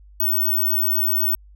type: tone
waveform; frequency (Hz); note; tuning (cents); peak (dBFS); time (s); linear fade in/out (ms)
sine; 15804; B9; 0; -17; 0.2-1.35; 2
effects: added 50 Hz sine -44 dBFS peak until 1.55 s